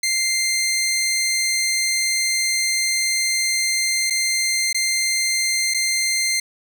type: tone with dropouts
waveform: 15% pulse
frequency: 2093 Hz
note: C7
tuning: in tune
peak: -12 dBFS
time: 0.03-6.4 s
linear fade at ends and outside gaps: 5 ms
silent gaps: 4.1-4.105 / 4.729-4.745 / 5.739-5.744 s
effects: none